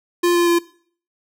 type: tone with pitch steps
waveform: square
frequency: 349.1 / 346.3 / 342.8 Hz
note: F4 / F4 / F4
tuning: -1 / -15 / -32 cents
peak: -14 dBFS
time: 0.23-0.59 s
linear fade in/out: 10 ms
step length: 120 ms
effects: noise-tail reverb RT60 0.5 s tail -19 dB re dry